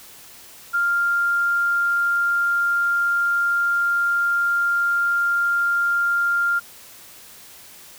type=tone; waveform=sine; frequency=1396.9 Hz; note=F6; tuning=in tune; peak=-17 dBFS; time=0.73-6.6 s; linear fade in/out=20 ms; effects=white hiss -44 dBFS RMS until 7.98 s